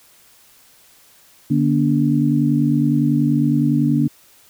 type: tone cluster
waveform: sine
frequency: 148.3 / 239.8 / 289.8 Hz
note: D3 / A#3 / D4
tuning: +17 / +49 / -23 cents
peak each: -18 dBFS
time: 1.5-4.08 s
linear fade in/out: 10 ms
effects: white hiss -51 dBFS RMS until 4.49 s